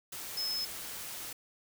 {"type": "tone in noise", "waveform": "sine", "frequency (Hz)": 5190, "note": "E8", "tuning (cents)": -28, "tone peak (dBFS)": -32, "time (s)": [0.37, 0.65], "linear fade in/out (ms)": 5, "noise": "white", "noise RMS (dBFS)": -42, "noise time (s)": [0.12, 1.33], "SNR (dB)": 7, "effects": []}